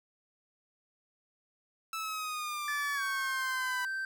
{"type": "exponential sweep", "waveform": "sawtooth", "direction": "down", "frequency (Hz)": [1318.5, 987.8], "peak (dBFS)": -31, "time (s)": [1.93, 3.85], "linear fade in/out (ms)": 2}
{"type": "tone with pitch glide", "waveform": "triangle", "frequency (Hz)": [1739, 1558.2], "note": ["A6", "G6"], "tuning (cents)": [-21, -11], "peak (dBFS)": -31, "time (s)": [2.68, 4.05], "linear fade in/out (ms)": 2, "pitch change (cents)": -190, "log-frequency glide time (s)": [2.94, 3.02]}
{"effects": []}